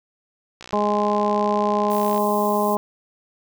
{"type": "click train", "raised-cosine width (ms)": 0.2, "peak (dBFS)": -20, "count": 97, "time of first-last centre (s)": [0.61, 2.179], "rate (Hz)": 61.2}
{"type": "harmonic tone", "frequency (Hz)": 207.7, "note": "G#3", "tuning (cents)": 0, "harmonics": [1, 2, 3, 4, 5], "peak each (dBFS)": [-24, -24, -24, -24, -24], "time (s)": [0.73, 2.77], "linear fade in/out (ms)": 0}
{"type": "noise", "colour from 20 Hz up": "violet", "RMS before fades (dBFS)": -35, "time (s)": [1.9, 2.76], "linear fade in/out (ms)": 10}
{"effects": []}